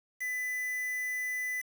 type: tone with quantisation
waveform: triangle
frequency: 2000 Hz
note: B6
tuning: 21 cents sharp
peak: -30 dBFS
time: 0.2-1.62 s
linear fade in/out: 20 ms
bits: 7
effects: none